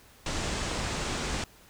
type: low-pass noise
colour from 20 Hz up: pink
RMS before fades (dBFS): -32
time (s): 0.26-1.44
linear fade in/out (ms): 2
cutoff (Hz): 8500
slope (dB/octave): 48
effects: pink hiss -56 dBFS RMS until 1.69 s